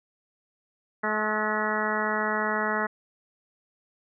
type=harmonic tone with a mistuned harmonic; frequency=214.4 Hz; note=A3; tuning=45 cents flat; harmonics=1 / 2 / 3 / 4 / 5 / 6 / 7 / 8 / 9; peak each=-33 / -33 / -33 / -33 / -33 / -33 / -33 / -33 / -33 dBFS; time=1.03-2.87 s; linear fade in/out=10 ms; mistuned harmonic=7; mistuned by=-33 cents; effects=none